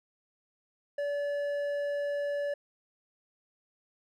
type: tone with hard clipping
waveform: sine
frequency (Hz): 575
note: D5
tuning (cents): -37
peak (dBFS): -31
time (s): 0.98-2.54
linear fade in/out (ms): 5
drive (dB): 6
effects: none